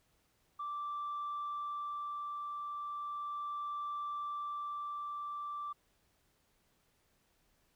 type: tone with tremolo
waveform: sine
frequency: 1171 Hz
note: D6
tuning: 5 cents flat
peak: -35 dBFS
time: 0.59-5.73 s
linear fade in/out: 10 ms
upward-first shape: sine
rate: 0.37 Hz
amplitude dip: 25%
effects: tanh soft clip ceiling -34 dBFS + pink hiss -74 dBFS RMS until 7.75 s